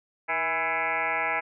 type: tone with frequency modulation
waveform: sine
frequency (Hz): 1500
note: F#6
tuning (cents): +23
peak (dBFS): -24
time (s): 0.28-1.41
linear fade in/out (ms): 20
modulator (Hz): 170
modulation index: 5.2
effects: none